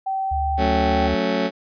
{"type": "tone with pitch glide", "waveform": "sine", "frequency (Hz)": [771, 778.2], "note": ["G5", "G5"], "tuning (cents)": [-29, -13], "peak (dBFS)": -21, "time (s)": [0.06, 1.08], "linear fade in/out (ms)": 10, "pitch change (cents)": 16, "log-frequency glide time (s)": [0.22, 0.52]}
{"type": "tone", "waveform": "sine", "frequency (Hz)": 73.42, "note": "D2", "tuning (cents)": 0, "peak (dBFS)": -23, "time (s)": [0.31, 1.15], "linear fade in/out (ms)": 10}
{"type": "chord", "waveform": "20% pulse", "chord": "F# minor", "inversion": "none", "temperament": "just", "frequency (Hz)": [185, 222, 277.5], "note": ["F#3", "A3", "C#4"], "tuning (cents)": [0, 16, 2], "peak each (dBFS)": [-20, -19, -19], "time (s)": [0.57, 1.51], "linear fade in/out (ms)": 50}
{"effects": ["resampled to 11025 Hz"]}